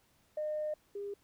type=tone pair in turn; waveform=sine; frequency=609 / 404.1 Hz; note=D#5 / G#4; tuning=-37 / -47 cents; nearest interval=perfect fifth; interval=710 cents; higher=first; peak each=-32 / -37 dBFS; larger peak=first; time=0.37-0.74 / 0.95-1.14 s; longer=first; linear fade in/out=5 ms; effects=tanh soft clip ceiling -28 dBFS + pink hiss -70 dBFS RMS until 1.23 s

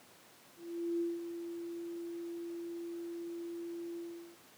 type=tone with ADSR envelope; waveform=sine; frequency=340.5 Hz; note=F4; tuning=44 cents flat; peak=-30 dBFS; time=0.56-4.39 s; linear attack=440 ms; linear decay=190 ms; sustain=-9 dB; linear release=410 ms; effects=pink hiss -59 dBFS RMS until 4.57 s + high-pass 200 Hz 12 dB/octave

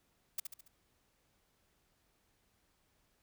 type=noise with echo; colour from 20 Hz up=blue; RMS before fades=-36 dBFS; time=0.38-0.4 s; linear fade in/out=5 ms; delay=70 ms; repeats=4; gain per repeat=-6 dB; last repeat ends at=0.68 s; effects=pink hiss -75 dBFS RMS until 3.22 s

